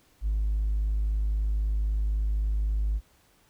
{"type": "tone with hard clipping", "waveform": "sine", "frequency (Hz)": 51.91, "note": "G#1", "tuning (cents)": 0, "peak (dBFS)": -24, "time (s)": [0.21, 3.01], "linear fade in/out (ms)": 50, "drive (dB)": 1, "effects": ["pink hiss -63 dBFS RMS until 3.49 s"]}